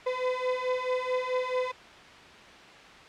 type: beating tone pair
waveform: 35% pulse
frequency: 504 / 508.6 Hz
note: B4 / C5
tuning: +35 / -49 cents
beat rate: 4.6 Hz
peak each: -29 / -28 dBFS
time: 0.06-1.72 s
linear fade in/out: 10 ms
effects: white hiss -48 dBFS RMS until 3.08 s + low-pass 3000 Hz 12 dB/octave